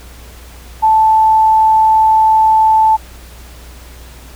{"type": "tone", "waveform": "sine", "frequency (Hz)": 877, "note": "A5", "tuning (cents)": -6, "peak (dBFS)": -6, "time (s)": [0.82, 2.97], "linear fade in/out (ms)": 20, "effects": ["added 60 Hz sine -34 dBFS peak until 4.35 s", "pink hiss -39 dBFS RMS until 4.35 s"]}